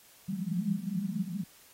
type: band-pass noise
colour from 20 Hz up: pink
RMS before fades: -33 dBFS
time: 0.28-1.44 s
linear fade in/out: 5 ms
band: 170 to 210 Hz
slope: 96 dB/octave
effects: white hiss -58 dBFS RMS until 1.73 s + AAC 48 kbps